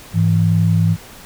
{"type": "tone pair together", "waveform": "sine", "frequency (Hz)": [103.83, 165.49], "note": ["G#2", "E3"], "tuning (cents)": [0, 7], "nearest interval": "minor sixth", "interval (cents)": 807, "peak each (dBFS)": -14, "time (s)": [0.13, 0.97], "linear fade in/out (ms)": 50, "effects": ["pink hiss -39 dBFS RMS until 1.25 s"]}